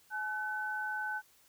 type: tone pair together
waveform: sine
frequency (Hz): 850 / 1513.4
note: G#5 / F#6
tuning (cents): +40 / +39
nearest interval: minor seventh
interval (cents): 999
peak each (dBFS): -39 / -35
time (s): 0.1-1.22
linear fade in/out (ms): 50
effects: white hiss -65 dBFS RMS until 1.48 s